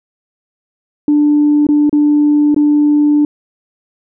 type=tone with dropouts; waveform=sine; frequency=295.4 Hz; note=D4; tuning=10 cents sharp; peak=-6 dBFS; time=1.08-3.25 s; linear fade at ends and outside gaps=2 ms; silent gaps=1.668-1.688 / 1.895-1.928 / 2.545-2.563 s; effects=tanh soft clip ceiling -3 dBFS